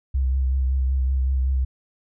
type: tone with vibrato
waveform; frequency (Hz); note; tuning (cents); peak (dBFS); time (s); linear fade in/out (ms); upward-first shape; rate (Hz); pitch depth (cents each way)
sine; 65.6; C2; +5; -18; 0.14-1.65; 10; triangle; 5.3; 41
effects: none